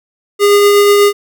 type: tone with tremolo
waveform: square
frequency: 407.8 Hz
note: G#4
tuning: 32 cents flat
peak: -5 dBFS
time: 0.39-1.13 s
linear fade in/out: 50 ms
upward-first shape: triangle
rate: 8.2 Hz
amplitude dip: 25%
effects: none